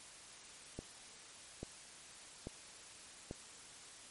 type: click train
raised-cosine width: 2 ms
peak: -29 dBFS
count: 4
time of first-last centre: 0.79-3.311 s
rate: 1.19 Hz
effects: white hiss -55 dBFS RMS until 4.1 s + MP3 48 kbps